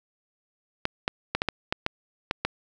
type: clicks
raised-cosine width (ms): 0.3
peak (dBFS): -8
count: 9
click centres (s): 0.854 / 1.079 / 1.35 / 1.419 / 1.487 / 1.725 / 1.864 / 2.311 / 2.45
effects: none